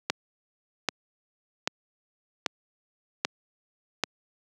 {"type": "click train", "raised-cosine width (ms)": 0.2, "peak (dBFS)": -6, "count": 6, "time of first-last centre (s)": [0.1, 4.037], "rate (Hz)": 1.27, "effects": ["high-pass 200 Hz 12 dB/octave"]}